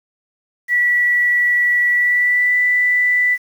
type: tone with pitch glide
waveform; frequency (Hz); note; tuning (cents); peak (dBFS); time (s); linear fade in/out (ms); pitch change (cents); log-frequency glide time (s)
sine; 1948 to 1980.9; B6 to B6; -24 to +5; -12; 0.68-3.38; 50; +29; 1.88-2.56
effects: 7-bit